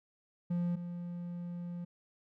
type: tone pair in turn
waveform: triangle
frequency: 174.4 / 174.4 Hz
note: F3 / F3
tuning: -2 / -2 cents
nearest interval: unison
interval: 0 cents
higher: neither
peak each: -28 / -36 dBFS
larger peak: first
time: 0.5-0.76 / 0.76-1.85 s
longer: second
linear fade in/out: 10 ms
effects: none